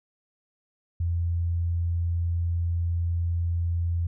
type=tone; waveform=sine; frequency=85.3 Hz; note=F2; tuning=40 cents flat; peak=-23 dBFS; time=1-4.07 s; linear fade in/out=5 ms; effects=none